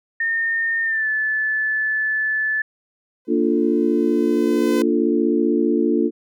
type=tone with pitch glide; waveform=sine; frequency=1824 to 1739.6 Hz; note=A#6 to A6; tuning=-38 to -20 cents; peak=-18 dBFS; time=0.2-2.62 s; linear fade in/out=5 ms; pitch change=-82 cents; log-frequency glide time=0.83-1.08 s
type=tone with exponential growth; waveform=sawtooth; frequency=508 Hz; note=B4; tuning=49 cents sharp; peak=-19 dBFS; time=3.25-4.82 s; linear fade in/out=1 ms; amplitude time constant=340 ms
type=chord; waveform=sine; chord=Bb major seventh; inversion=none; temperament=equal; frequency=233.1 / 293.7 / 349.2 / 440 Hz; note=Bb3 / D4 / F4 / A4; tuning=0 / 0 / 0 / 0 cents; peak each=-21 / -20 / -20 / -23 dBFS; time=3.27-6.11 s; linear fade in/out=50 ms
effects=none